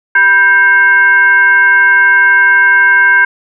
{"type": "tone with frequency modulation", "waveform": "sine", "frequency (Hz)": 1572, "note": "G6", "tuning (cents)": 4, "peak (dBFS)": -4, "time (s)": [0.15, 3.25], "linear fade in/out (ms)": 5, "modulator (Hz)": 593, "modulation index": 0.56, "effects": []}